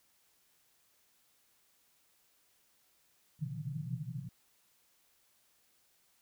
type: band-pass noise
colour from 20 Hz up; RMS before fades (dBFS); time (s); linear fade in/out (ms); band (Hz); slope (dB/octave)
white; -40; 3.39-4.29; 5; 120 to 170; 96
effects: white hiss -71 dBFS RMS until 6.21 s